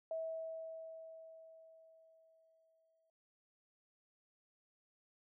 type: tone with exponential decay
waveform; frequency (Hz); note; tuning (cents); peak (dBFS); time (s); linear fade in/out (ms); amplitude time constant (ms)
sine; 648; E5; -30; -37; 0.11-3.1; 2; 650
effects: none